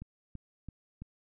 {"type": "click train", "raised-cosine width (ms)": 5, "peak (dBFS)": -30, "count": 4, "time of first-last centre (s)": [0.02, 1.02], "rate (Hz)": 3, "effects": []}